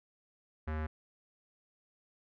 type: tone with low-pass filter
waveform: square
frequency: 77.78 Hz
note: D#2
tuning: in tune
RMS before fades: -36 dBFS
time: 0.67-0.87 s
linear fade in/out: 10 ms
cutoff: 1700 Hz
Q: 2
effects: none